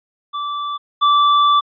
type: tone pair in turn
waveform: square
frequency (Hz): 1164 / 1164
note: D6 / D6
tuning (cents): -16 / -16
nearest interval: unison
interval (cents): 0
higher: neither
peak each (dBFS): -22 / -11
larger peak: second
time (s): 0.33-0.78 / 1.01-1.61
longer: second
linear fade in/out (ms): 20
effects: resampled to 11025 Hz